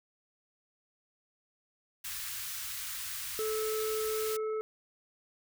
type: band-stop noise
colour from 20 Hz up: white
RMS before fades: -39 dBFS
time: 2.04-4.37 s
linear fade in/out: 10 ms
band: 110 to 1200 Hz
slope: 24 dB/octave
type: harmonic tone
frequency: 434.7 Hz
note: A4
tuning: 21 cents flat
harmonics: 1 / 3 / 5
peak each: -31 / -42 / -55 dBFS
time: 3.39-4.61 s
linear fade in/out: 0 ms
effects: none